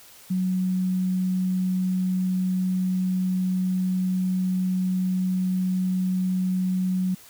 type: tone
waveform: sine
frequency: 185 Hz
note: F#3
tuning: in tune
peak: -21 dBFS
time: 0.3-7.15 s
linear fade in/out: 10 ms
effects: white hiss -49 dBFS RMS until 7.29 s